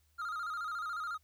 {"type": "tone with vibrato", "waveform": "triangle", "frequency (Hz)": 1323, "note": "E6", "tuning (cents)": 6, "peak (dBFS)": -34, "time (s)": [0.18, 1.18], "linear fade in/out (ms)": 20, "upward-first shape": "square", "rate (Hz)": 14, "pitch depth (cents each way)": 89, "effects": ["added 76 Hz sine -69 dBFS peak until 1.23 s", "white hiss -75 dBFS RMS until 1.23 s"]}